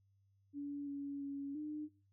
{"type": "tone with pitch steps", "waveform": "sine", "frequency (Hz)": [285.9, 281.9, 279.7, 301.7], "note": ["D4", "C#4", "C#4", "D4"], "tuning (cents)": [-46, 29, 16, 47], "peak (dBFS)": -40, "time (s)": [0.53, 1.89], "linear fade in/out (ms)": 50, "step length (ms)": 340, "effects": ["noise-tail reverb RT60 0.4 s tail -24 dB re dry", "added 98 Hz sine -70 dBFS peak until 2.12 s"]}